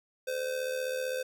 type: tone with amplitude modulation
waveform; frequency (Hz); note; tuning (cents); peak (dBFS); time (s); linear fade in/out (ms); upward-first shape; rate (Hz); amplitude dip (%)
square; 514; C5; -31; -29; 0.27-1.23; 10; sine; 75.6; 60
effects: none